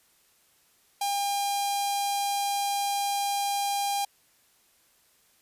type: tone with notch filter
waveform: sawtooth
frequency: 804 Hz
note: G5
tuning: 44 cents sharp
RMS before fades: -28 dBFS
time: 1.01-4.05 s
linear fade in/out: 5 ms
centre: 1700 Hz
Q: 0.74
effects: white hiss -64 dBFS RMS until 5.41 s + resampled to 32000 Hz